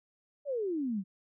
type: exponential sweep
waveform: sine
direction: down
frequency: 599 to 180.7 Hz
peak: -30 dBFS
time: 0.45-1.04 s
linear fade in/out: 50 ms
effects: none